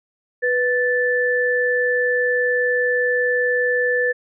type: tone pair together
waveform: sine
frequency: 493.9 / 1755 Hz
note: B4 / A6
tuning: 0 / -5 cents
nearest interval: octave + minor seventh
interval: 2195 cents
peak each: -19 / -19 dBFS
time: 0.42-4.13 s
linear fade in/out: 20 ms
effects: none